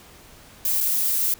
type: noise with dropouts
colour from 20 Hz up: violet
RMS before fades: -22 dBFS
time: 0.65-1.34 s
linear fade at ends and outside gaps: 1 ms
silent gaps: 0.805-0.809 s
effects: pink hiss -48 dBFS RMS until 1.39 s